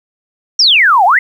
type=exponential two-way sweep; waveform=sine; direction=down then up; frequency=5790 to 687 to 2144 Hz; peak=-5 dBFS; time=0.59-1.19 s; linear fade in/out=5 ms; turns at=1.05 s; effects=7-bit